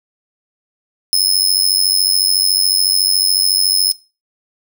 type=tone with amplitude modulation; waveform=sawtooth; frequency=5170 Hz; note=E8; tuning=34 cents flat; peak=-4 dBFS; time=1.13-3.92 s; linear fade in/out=0 ms; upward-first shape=sine; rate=93.9 Hz; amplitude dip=95%; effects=noise-tail reverb RT60 0.3 s tail -20 dB re dry